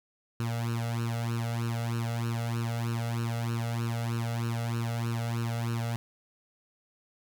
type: tone with flanger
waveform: sawtooth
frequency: 116.54 Hz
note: A#2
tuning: in tune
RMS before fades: -31 dBFS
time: 0.4-5.96 s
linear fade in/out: 0 ms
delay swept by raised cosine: 0.72 to 1.49 ms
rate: 3.2 Hz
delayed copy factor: +0.9
effects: none